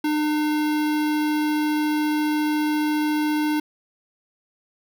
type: tone with notch filter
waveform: square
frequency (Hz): 302.4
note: D#4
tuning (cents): -49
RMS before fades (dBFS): -22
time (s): 0.04-3.6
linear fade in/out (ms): 5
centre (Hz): 7300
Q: 1.3
effects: none